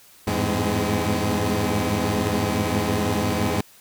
15% pulse tone cluster, 83 / 100.5 / 106.5 / 208.2 / 254.6 Hz, E2 / G2 / G#2 / G#3 / C4, +12 / +44 / +44 / +5 / -47 cents, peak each -21 dBFS, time 0.27-3.61 s, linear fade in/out 5 ms, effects white hiss -51 dBFS RMS until 3.8 s

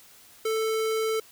square tone, 441.4 Hz, A4, 5 cents sharp, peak -25 dBFS, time 0.45-1.2 s, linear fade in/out 5 ms, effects white hiss -53 dBFS RMS until 1.31 s

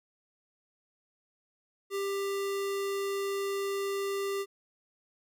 square tone, 395.8 Hz, G4, 17 cents sharp, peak -31 dBFS, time 1.9-4.46 s, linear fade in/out 50 ms, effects none

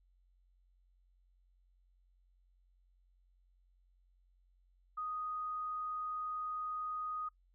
sine tone, 1244.5 Hz, D#6, in tune, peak -37 dBFS, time 4.97-7.29 s, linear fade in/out 10 ms, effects noise-tail reverb RT60 0.1 s tail -24 dB re dry + added 45 Hz sine -67 dBFS peak until 7.54 s

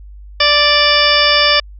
harmonic tone, 587 Hz, D5, 1 cent flat, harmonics 1 / 2 / 3 / 4 / 5 / 6 / 8 / 9, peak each -17 / -17 / -17 / -17 / -17 / -17 / -17 / -17 dBFS, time 0.4-1.6 s, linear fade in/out 5 ms, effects added 50 Hz sine -32 dBFS peak until 1.79 s

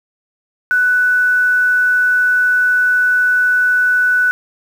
sine tone with quantisation, 1488 Hz, F#6, 9 cents sharp, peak -10 dBFS, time 0.71-4.31 s, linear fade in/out 0 ms, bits 6, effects none

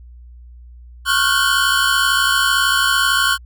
square tone cluster, 1097 / 1401 / 1459 / 1532 / 3047 Hz, C#6 / F6 / F#6 / G6 / G7, -18 / +5 / -25 / -40 / -50 cents, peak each -21 dBFS, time 1.05-3.38 s, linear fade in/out 50 ms, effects added 60 Hz sine -37 dBFS peak until 3.45 s

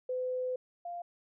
sine tone pair in turn, 507 / 696.8 Hz, B4 / F5, +45 / -4 cents, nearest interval tritone, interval 551 cents, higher second, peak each -31 / -37 dBFS, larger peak first, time 0.09-0.56 / 0.85-1.02 s, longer first, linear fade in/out 5 ms, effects none

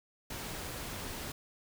pink noise, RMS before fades -41 dBFS, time 0.3-1.32 s, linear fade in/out 5 ms, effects none

